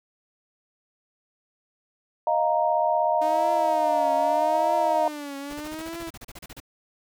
sine chord, Eb suspended second, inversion none, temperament equal, 622.3 / 698.5 / 932.3 Hz, Eb5 / F5 / Bb5, 0 / 0 / 0 cents, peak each -24 dBFS, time 2.27-5.08 s, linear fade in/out 2 ms
sawtooth tone with vibrato, 305.9 Hz, D#4, 29 cents flat, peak -29 dBFS, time 3.21-6.1 s, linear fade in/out 10 ms, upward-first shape triangle, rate 0.81 Hz, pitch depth 180 cents each way
pink noise bursts, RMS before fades -41 dBFS, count 16, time 5.5-6.602 s, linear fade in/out 5 ms, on 37 ms, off 34 ms
effects none

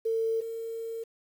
sine tone pair in turn, 450.4 / 454.8 Hz, A4 / A#4, +40 / -43 cents, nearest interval unison, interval 17 cents, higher second, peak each -25 / -33 dBFS, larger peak first, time 0.05-0.41 / 0.41-1.04 s, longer second, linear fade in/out 10 ms, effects 9-bit

